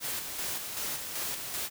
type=noise with tremolo; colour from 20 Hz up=white; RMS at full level=-34 dBFS; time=0-1.7 s; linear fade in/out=50 ms; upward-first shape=square; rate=2.6 Hz; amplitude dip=40%; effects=none